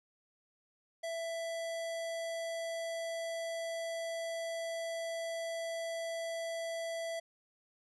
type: tone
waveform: square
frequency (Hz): 663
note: E5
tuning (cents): +10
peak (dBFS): -37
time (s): 1.03-7.2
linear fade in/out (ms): 10
effects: resampled to 24000 Hz